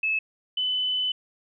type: tone pair in turn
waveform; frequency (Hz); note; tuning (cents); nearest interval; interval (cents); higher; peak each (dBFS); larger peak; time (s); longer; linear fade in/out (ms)
sine; 2600 / 3012; E7 / F#7; -24 / +30; minor third; 254; second; -22 / -23; first; 0.03-0.19 / 0.57-1.12; second; 5
effects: none